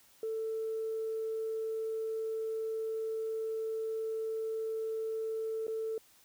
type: tone with dropouts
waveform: sine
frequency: 443.6 Hz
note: A4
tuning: 14 cents sharp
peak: -32 dBFS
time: 0.23-5.98 s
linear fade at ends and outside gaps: 2 ms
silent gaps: 5.669-5.68 s
effects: tanh soft clip ceiling -28 dBFS + white hiss -63 dBFS RMS until 6.24 s